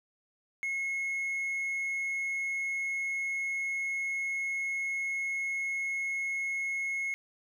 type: tone with hard clipping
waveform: sine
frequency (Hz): 2172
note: C#7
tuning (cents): -36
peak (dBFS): -31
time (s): 0.63-7.14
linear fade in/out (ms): 0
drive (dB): 2
effects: none